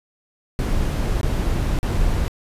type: noise with dropouts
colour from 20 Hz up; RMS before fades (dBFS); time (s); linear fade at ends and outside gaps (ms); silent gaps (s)
brown; -20; 0.59-2.28; 0; 1.212-1.232 / 1.788-1.83
effects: resampled to 32000 Hz